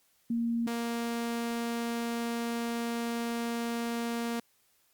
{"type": "tone pair in turn", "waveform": ["sine", "sawtooth"], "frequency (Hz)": [233.1, 233.9], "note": ["A#3", "A#3"], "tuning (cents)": [0, 6], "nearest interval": "unison", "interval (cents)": 6, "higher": "second", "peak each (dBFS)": -27, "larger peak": "neither", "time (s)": [[0.3, 0.67], [0.67, 4.4]], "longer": "second", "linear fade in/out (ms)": 5, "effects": ["white hiss -69 dBFS RMS until 4.93 s", "Opus 48 kbps"]}